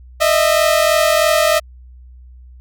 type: tone pair together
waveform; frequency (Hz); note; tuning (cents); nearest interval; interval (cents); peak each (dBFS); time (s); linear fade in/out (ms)
sawtooth; 613.9 / 657; D#5 / E5; -23 / -6; minor second; 117; -10 / -11; 0.2-1.6; 20
effects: added 62 Hz sine -37 dBFS peak until 2.6 s